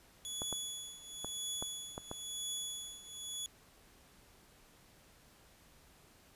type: tone with tremolo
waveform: 20% pulse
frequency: 3400 Hz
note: G#7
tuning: 40 cents sharp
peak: -31 dBFS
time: 0.25-3.46 s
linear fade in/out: 0 ms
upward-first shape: triangle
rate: 0.99 Hz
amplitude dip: 85%
type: clicks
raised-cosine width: 1 ms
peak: -26 dBFS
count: 6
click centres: 0.419 / 0.527 / 1.246 / 1.625 / 1.979 / 2.114 s
effects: pink hiss -63 dBFS RMS until 6.35 s + resampled to 32000 Hz